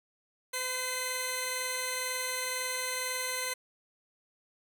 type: tone pair together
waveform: 10% pulse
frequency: 509 / 2058 Hz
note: C5 / C7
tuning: -48 / -29 cents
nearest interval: 2 octaves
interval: 2419 cents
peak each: -27 / -25 dBFS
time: 0.53-3.54 s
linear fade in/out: 10 ms
effects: none